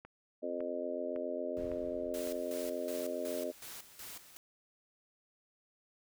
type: click train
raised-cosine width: 0.5 ms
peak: -35 dBFS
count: 5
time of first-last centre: 0.05-2.272 s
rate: 1.8 Hz
type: harmonic tone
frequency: 87.31 Hz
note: F2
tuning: in tune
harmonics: 3 / 4 / 5 / 6 / 7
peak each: -43 / -43 / -43 / -43 / -38 dBFS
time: 0.42-3.52 s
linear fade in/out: 20 ms
type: noise with exponential decay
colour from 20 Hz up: brown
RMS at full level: -45 dBFS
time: 1.57-3 s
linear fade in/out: 0 ms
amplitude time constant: 310 ms
type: noise with tremolo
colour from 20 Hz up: white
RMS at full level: -47 dBFS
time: 2.14-4.37 s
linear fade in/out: 0 ms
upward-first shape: square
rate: 2.7 Hz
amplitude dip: 70%
effects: none